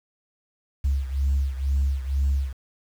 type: beating tone pair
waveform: sine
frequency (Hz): 68.1 / 70.2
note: C#2 / C#2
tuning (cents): -30 / +22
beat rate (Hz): 2.1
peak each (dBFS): -21 / -25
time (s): 0.84-2.53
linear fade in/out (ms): 10
effects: tanh soft clip ceiling -16 dBFS + 8-bit